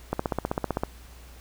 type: click train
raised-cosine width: 1 ms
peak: -11 dBFS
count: 12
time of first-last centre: 0.13-0.835 s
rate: 15.6 Hz
effects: added 60 Hz sine -46 dBFS peak until 1.4 s + pink hiss -52 dBFS RMS until 1.4 s